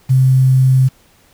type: tone with quantisation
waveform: sine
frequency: 130.81 Hz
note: C3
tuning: in tune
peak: -7 dBFS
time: 0.09-0.89 s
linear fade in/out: 20 ms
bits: 6
effects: pink hiss -51 dBFS RMS until 1.33 s